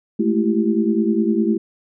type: tone cluster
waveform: sine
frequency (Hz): 212.3 / 222.2 / 334.1 / 389.4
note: G#3 / A3 / E4 / G4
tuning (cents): +38 / +17 / +23 / -12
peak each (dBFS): -20 / -20 / -20 / -24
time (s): 0.19-1.58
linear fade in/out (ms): 10
effects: none